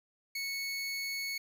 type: tone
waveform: 25% pulse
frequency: 2208 Hz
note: C#7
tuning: 7 cents flat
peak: -31 dBFS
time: 0.35-1.38 s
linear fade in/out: 5 ms
effects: none